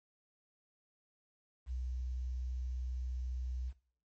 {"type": "tone with quantisation", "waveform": "sine", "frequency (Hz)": 62.7, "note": "B1", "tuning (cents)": 27, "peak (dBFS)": -36, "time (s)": [1.66, 3.73], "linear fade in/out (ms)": 50, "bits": 11, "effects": ["noise-tail reverb RT60 0.5 s tail -17 dB re dry", "MP3 32 kbps"]}